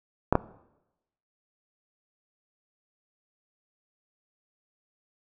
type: clicks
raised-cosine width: 1 ms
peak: -5 dBFS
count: 2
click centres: 0.326 / 0.354 s
effects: noise-tail reverb RT60 0.9 s tail -19 dB re dry